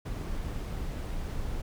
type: noise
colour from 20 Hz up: brown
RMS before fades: -34 dBFS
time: 0.05-1.62 s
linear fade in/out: 10 ms
effects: none

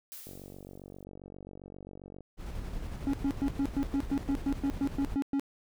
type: noise with exponential decay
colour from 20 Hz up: blue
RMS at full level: -43 dBFS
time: 0.12-1.04 s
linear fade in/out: 0 ms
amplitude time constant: 200 ms
type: click train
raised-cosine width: 2 ms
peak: -33 dBFS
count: 93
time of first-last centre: 0.27-2.207 s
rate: 47.5 Hz
type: noise with tremolo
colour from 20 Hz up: brown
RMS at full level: -37 dBFS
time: 2.37-5.18 s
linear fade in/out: 50 ms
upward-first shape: square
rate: 11 Hz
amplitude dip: 30%
type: tone bursts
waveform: triangle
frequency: 277.2 Hz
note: C#4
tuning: in tune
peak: -24 dBFS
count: 14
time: 3.07-5.396 s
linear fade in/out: 0 ms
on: 64 ms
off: 110 ms
effects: none

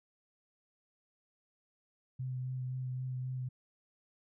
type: tone with vibrato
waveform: sine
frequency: 128.2 Hz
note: C3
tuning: 35 cents flat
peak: -35 dBFS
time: 2.19-3.49 s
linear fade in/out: 10 ms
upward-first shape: sine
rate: 3.8 Hz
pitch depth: 15 cents each way
effects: none

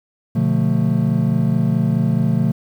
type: chord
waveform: triangle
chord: B half-diminished seventh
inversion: none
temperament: just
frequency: 123.47 / 148.16 / 177.8 / 222.2 Hz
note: B2 / D3 / F3 / A3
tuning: 0 / +16 / +31 / +17 cents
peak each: -18 dBFS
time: 0.35-2.52 s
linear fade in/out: 10 ms
effects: 8-bit

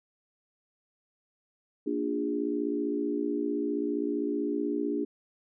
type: chord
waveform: sine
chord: Bb dominant seventh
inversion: none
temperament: equal with one note detuned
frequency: 233.1 / 293.7 / 349.2 / 408.4 Hz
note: Bb3 / D4 / F4 / Ab4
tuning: 0 / 0 / 0 / -29 cents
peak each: -36 / -30 / -35 / -33 dBFS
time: 1.86-5.05 s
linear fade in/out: 10 ms
effects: none

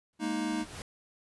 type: noise with exponential growth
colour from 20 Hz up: pink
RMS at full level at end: -40 dBFS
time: 0.13-0.82 s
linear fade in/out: 1 ms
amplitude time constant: 150 ms
type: chord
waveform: square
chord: Ab suspended second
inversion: none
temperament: equal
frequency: 207.7 / 233.1 / 311.1 Hz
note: Ab3 / Bb3 / Eb4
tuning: 0 / 0 / 0 cents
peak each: -38 / -36 / -33 dBFS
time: 0.19-0.66 s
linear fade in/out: 50 ms
effects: resampled to 24000 Hz

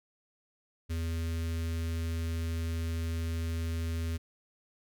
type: tone with notch filter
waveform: square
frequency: 82.41 Hz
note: E2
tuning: in tune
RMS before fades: -33 dBFS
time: 0.89-4.18 s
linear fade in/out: 20 ms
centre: 800 Hz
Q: 0.72
effects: none

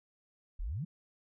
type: exponential sweep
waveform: sine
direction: up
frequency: 32.7 to 185 Hz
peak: -34 dBFS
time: 0.59-0.85 s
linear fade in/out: 10 ms
effects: none

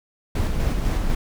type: noise with tremolo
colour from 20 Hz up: brown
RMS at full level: -20 dBFS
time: 0.35-1.15 s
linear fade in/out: 5 ms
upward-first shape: square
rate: 4 Hz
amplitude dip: 30%
effects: none

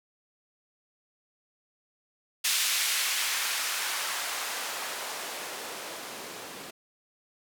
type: noise with band-pass filter sweep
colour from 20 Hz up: blue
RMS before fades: -32 dBFS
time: 2.44-6.71 s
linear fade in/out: 10 ms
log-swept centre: 2700 to 250 Hz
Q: 0.77
effects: none

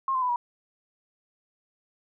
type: tone with pitch steps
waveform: sine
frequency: 1070 / 1033 / 997.2 / 962.7 Hz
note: C6 / C6 / B5 / B5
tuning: +38 / -22 / +16 / -45 cents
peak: -23 dBFS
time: 0.08-0.36 s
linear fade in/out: 2 ms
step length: 70 ms
effects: none

